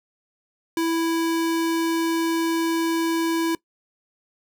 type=tone; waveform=square; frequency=330 Hz; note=E4; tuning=2 cents sharp; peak=-21 dBFS; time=0.77-3.55 s; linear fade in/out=2 ms; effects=noise-tail reverb RT60 0.1 s tail -21 dB re dry